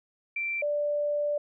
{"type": "tone pair in turn", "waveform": "sine", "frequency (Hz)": [2349, 587.2], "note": ["D7", "D5"], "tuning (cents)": [0, 0], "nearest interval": "2 octaves", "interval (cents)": 2400, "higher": "first", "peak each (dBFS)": [-28, -25], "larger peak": "second", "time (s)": [[0.36, 0.62], [0.62, 1.38]], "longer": "second", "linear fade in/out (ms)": 5, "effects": []}